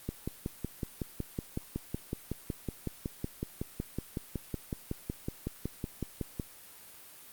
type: click train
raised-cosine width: 3 ms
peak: -20 dBFS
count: 35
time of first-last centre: 0.09-6.398 s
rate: 5.39 Hz
effects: white hiss -52 dBFS RMS until 7.32 s + Opus 32 kbps